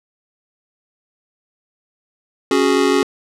square chord, C# suspended fourth, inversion none, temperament just, 277.2 / 369.6 / 415.8 Hz, C#4 / F#4 / G#4, 0 / -2 / +2 cents, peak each -18 dBFS, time 2.51-3.03 s, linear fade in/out 2 ms, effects low-pass 8000 Hz 12 dB/octave

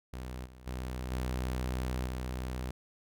sawtooth tone with level steps, 63.1 Hz, B1, 38 cents sharp, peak -35 / -47 / -32 / -28 / -31 dBFS, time 0.13-2.71 s, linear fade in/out 5 ms, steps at 0.45 / 0.66 / 1.11 / 2.06 s, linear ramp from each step 10 ms, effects none

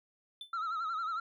triangle tone with exponential decay, 3525 Hz, A7, 2 cents sharp, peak -36 dBFS, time 0.41-0.53 s, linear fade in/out 2 ms, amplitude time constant 25 ms
sine tone with vibrato, 1315 Hz, E6, 5 cents flat, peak -30 dBFS, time 0.53-1.2 s, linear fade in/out 5 ms, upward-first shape sine, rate 11 Hz, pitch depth 85 cents each way
effects tanh soft clip ceiling -32 dBFS

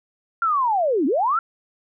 sine linear two-way sweep, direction down then up, 1396.9 to 246.9 to 1396.9 Hz, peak -17 dBFS, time 0.42-1.39 s, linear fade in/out 2 ms, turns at 1.06 s, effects none

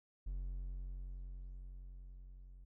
triangle tone with level ramp, 45.36 Hz, F#1, 34 cents flat, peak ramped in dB -36 to -51 dBFS, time 0.26-2.65 s, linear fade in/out 10 ms, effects none

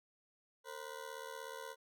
20% pulse ring-modulated tone, 493.9 Hz, B4, in tune, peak -37 dBFS, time 0.64-1.76 s, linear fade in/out 50 ms, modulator 38.3 Hz, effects none

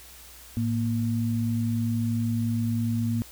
sine tone pair together, 110 / 233.1 Hz, A2 / A#3, 0 / 0 cents, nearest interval octave + minor second, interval 1300 cents, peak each -26 dBFS, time 0.57-3.22 s, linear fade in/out 0 ms, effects added 60 Hz sine -52 dBFS peak until 3.31 s + white hiss -48 dBFS RMS until 3.31 s

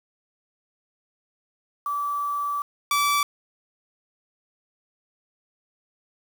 sine / sawtooth tone pair in turn, 1156 / 1156 Hz, D6 / D6, -28 / -28 cents, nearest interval unison, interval 0 cents, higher neither, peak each -24 / -16 dBFS, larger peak second, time 1.86-2.62 / 2.91-3.23 s, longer first, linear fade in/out 2 ms, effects 7-bit

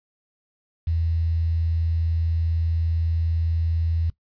sine tone with quantisation, 82.41 Hz, E2, in tune, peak -20 dBFS, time 0.87-4.1 s, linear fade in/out 5 ms, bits 8, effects noise-tail reverb RT60 0.1 s tail -19 dB re dry + resampled to 11025 Hz

